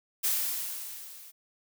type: noise with level ramp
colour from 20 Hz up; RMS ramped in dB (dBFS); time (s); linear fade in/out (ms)
blue; -26 to -50; 0.23-1.32; 20
effects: none